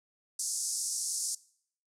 white band-pass noise, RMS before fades -34 dBFS, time 0.39-1.35 s, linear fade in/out 5 ms, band 5100 to 10000 Hz, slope 48 dB/octave, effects noise-tail reverb RT60 0.6 s tail -21 dB re dry

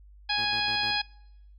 harmonic tone, 830.6 Hz, G#5, in tune, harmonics 1 / 2 / 3 / 4 / 5 / 6, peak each -32 / -32 / -32 / -32 / -32 / -32 dBFS, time 0.29-1.02 s, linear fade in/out 10 ms
15% pulse tone with tremolo, 112.3 Hz, A2, 36 cents sharp, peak -34 dBFS, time 0.37-0.98 s, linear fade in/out 20 ms, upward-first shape square, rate 6.5 Hz, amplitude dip 65%
effects noise-tail reverb RT60 0.9 s tail -25 dB re dry + added 50 Hz sine -49 dBFS peak until 1.58 s

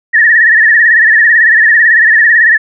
sine tone with vibrato, 1809 Hz, A6, 48 cents sharp, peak -3 dBFS, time 0.13-2.58 s, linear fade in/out 20 ms, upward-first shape sine, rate 18 Hz, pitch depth 94 cents each way, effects none

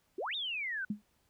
sine exponential two-way sweep, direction up then down, 327.4 to 3788 to 1466 Hz, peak -34 dBFS, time 0.18-0.85 s, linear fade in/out 5 ms, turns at 0.35 s
sine tone with exponential decay, 208.4 Hz, G#3, 6 cents sharp, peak -28 dBFS, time 0.9-1.02 s, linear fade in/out 5 ms, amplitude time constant 25 ms
effects pink hiss -73 dBFS RMS until 1.29 s

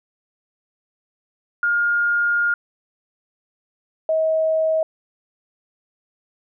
sine tone pair in turn, 1417 / 637.1 Hz, F6 / D#5, +25 / +41 cents, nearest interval octave + major second, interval 1384 cents, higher first, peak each -16 dBFS, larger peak neither, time 1.63-2.54 / 4.09-4.83 s, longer first, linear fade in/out 2 ms, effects none

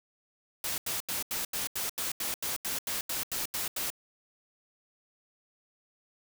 white noise bursts, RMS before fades -33 dBFS, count 15, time 0.64-3.902 s, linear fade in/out 2 ms, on 140 ms, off 83 ms, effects none

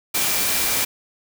sine tone in noise, 2351 Hz, D7, 1 cent sharp, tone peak -32 dBFS, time 0.14-0.85 s, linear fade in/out 10 ms, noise white, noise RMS -21 dBFS, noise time 0.14-0.85 s, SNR -14 dB, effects none

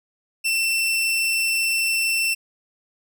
sawtooth tone, 2687 Hz, E7, 33 cents sharp, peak -16 dBFS, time 0.44-2.35 s, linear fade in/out 20 ms, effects none

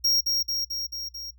square tone with echo, 5588 Hz, F8, in tune, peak -20 dBFS, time 0.04-0.21 s, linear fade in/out 10 ms, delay 220 ms, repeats 5, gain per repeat -3 dB, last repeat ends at 1.31 s, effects noise-tail reverb RT60 0.1 s tail -20 dB re dry + added 60 Hz sine -51 dBFS peak until 1.38 s

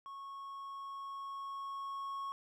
triangle tone with level ramp, 1100 Hz, C#6, 14 cents flat, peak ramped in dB -43 to -36 dBFS, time 0.06-2.32 s, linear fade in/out 0 ms, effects none

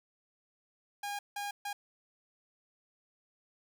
sawtooth tone bursts at uneven times, 814 Hz, G#5, 35 cents flat, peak -32 dBFS, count 3, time 1.03-1.19 / 1.36-1.51 / 1.65-1.73 s, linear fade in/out 5 ms, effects none

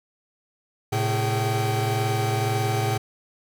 45% pulse tone cluster, 111.7 / 133.6 / 410 / 768 Hz, A2 / C3 / G#4 / G5, +27 / +36 / -22 / -36 cents, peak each -24 / -31 / -30 / -28 dBFS, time 0.92-2.98 s, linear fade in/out 10 ms, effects none

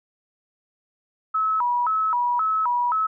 sine tone with vibrato, 1120 Hz, C#6, 18 cents sharp, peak -19 dBFS, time 1.34-3.07 s, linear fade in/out 10 ms, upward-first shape square, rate 1.9 Hz, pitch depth 250 cents each way, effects none

